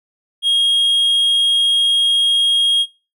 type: tone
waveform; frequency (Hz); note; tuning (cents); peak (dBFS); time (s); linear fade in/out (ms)
triangle; 3262; G#7; -32; -11; 0.42-2.86; 50
effects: noise-tail reverb RT60 0.3 s tail -20 dB re dry